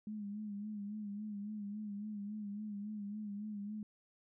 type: tone with vibrato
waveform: sine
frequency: 207.7 Hz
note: G#3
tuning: in tune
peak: -40 dBFS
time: 0.07-3.83 s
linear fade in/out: 2 ms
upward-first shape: sine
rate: 3.6 Hz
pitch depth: 58 cents each way
effects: none